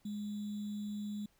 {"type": "tone with sample-and-hold", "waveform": "sine", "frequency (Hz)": 207.7, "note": "G#3", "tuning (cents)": 0, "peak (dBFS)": -37, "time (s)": [0.05, 1.26], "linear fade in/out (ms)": 5, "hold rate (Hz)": 3675, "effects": ["pink hiss -72 dBFS RMS until 1.39 s"]}